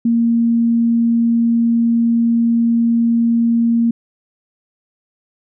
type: tone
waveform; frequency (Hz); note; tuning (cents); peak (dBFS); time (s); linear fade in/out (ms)
sine; 232.4; A#3; -5; -11; 0.05-3.91; 5
effects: none